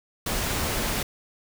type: noise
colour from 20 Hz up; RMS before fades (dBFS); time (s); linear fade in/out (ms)
pink; -27; 0.26-1.03; 5
effects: none